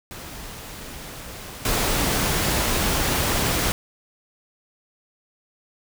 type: noise with level steps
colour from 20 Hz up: pink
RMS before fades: -37 / -22 dBFS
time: 0.11-3.72 s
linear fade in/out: 0 ms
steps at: 1.65 s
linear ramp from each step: 2 ms
effects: none